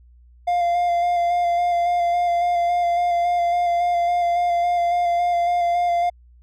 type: tone with vibrato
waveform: triangle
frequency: 698.5 Hz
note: F5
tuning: in tune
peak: -15 dBFS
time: 0.47-6.1 s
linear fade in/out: 10 ms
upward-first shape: square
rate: 3.6 Hz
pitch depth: 15 cents each way
effects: added 60 Hz sine -47 dBFS peak until 6.42 s